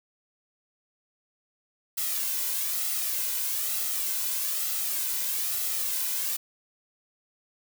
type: noise with flanger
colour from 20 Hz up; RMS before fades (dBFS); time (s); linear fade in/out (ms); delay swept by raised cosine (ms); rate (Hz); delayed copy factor
blue; -29; 1.97-6.37; 10; 1.5 to 2.02; 1.1; +0.5
effects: none